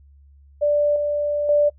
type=tone with level steps; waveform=sine; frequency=587.3 Hz; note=D5; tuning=in tune; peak=-15 / -19 / -13 dBFS; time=0.61-1.7 s; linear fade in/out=20 ms; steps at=0.96 / 1.49 s; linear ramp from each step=2 ms; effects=noise-tail reverb RT60 0.1 s tail -23 dB re dry + added 70 Hz sine -47 dBFS peak until 1.78 s